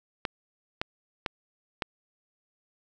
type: clicks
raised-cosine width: 0.3 ms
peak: -12 dBFS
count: 4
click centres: 0.252 / 0.815 / 1.262 / 1.822 s
effects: none